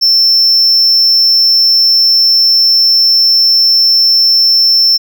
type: tone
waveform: triangle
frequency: 5360 Hz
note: E8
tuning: 28 cents sharp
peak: -4 dBFS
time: 0.01-4.98 s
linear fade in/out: 20 ms
effects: none

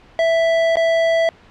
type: tone with dropouts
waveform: square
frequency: 660 Hz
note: E5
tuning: 2 cents sharp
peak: -14 dBFS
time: 0.19-1.29 s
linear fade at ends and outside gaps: 1 ms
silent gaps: 0.757-0.769 s
effects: pink hiss -47 dBFS RMS until 1.5 s + low-pass 3000 Hz 12 dB/octave

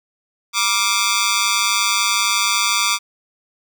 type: tone with amplitude modulation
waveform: 10% pulse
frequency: 1174.7 Hz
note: D6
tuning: in tune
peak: -3 dBFS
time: 0.53-2.99 s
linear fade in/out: 50 ms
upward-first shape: sine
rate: 211 Hz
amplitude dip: 95%
effects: none

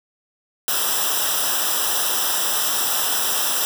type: noise with comb filter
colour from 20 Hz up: white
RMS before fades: -21 dBFS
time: 0.68-3.65 s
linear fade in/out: 0 ms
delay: 0.45 ms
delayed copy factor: -0.9
effects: none

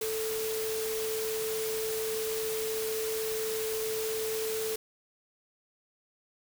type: tone in noise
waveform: sine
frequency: 440 Hz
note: A4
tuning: in tune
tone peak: -31 dBFS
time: 0.01-4.76 s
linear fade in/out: 5 ms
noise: white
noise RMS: -37 dBFS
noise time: 0.01-4.76 s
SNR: +3 dB
effects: none

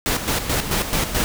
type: noise with tremolo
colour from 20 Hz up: pink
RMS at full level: -20 dBFS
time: 0.06-1.24 s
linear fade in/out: 0 ms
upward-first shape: square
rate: 4.6 Hz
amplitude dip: 60%
effects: none

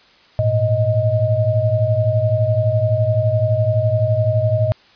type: tone cluster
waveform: sine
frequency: 105.4 / 117.2 / 625 Hz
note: G#2 / A#2 / D#5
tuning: +26 / +10 / +8 cents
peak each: -18 dBFS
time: 0.39-4.72 s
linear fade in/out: 0 ms
effects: white hiss -50 dBFS RMS until 4.95 s + resampled to 11025 Hz

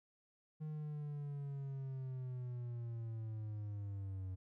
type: linear sweep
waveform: triangle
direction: down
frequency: 155.1 to 92.4 Hz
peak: -39 dBFS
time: 0.6-4.36 s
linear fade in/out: 20 ms
effects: none

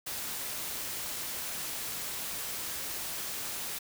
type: noise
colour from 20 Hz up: white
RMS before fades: -37 dBFS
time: 0.06-3.79 s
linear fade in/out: 10 ms
effects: none

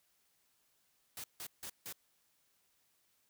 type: noise bursts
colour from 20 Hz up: white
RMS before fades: -45 dBFS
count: 4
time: 1.17-1.926 s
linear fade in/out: 2 ms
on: 69 ms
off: 160 ms
effects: white hiss -75 dBFS RMS until 3.29 s

